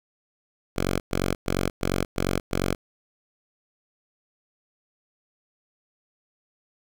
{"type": "tone bursts", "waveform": "5% pulse", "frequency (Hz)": 46.25, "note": "F#1", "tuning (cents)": 0, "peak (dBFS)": -12, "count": 6, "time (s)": [0.76, 2.75], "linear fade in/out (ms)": 10, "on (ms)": 240, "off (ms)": 110, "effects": []}